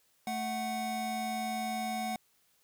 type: tone pair together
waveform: square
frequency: 220 / 740 Hz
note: A3 / F#5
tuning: 0 / 0 cents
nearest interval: octave + major sixth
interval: 2100 cents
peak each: -38 / -35 dBFS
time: 0.27-2.16 s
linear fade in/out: 2 ms
effects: white hiss -70 dBFS RMS until 2.63 s